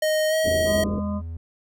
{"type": "tone with pitch glide", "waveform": "square", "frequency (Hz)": [621, 634.8], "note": ["D#5", "D#5"], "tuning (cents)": [-3, 35], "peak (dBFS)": -20, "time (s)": [0.02, 0.84], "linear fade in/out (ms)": 5, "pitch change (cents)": 38, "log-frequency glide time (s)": [0.29, 0.34]}
{"type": "low-pass noise", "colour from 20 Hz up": "white", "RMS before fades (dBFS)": -31, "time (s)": [0.44, 1], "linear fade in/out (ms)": 10, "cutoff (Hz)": 530, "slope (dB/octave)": 48}
{"type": "tone", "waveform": "triangle", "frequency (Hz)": 82.41, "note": "E2", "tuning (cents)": 0, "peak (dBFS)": -28, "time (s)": [0.47, 1.37], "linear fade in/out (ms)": 5}
{"type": "harmonic tone", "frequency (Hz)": 204.5, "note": "G#3", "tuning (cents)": -26, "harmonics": [1, 3, 5, 6], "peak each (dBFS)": [-25, -35, -39, -41], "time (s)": [0.65, 1.22], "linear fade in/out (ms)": 50}
{"effects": []}